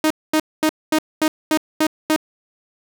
sawtooth tone bursts, 311.1 Hz, D#4, in tune, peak -10 dBFS, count 8, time 0.04-2.162 s, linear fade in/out 2 ms, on 64 ms, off 230 ms, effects none

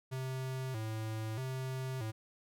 square tone with vibrato, 119.9 Hz, A#2, 49 cents sharp, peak -37 dBFS, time 0.11-2.12 s, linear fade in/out 20 ms, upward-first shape square, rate 0.79 Hz, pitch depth 150 cents each way, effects none

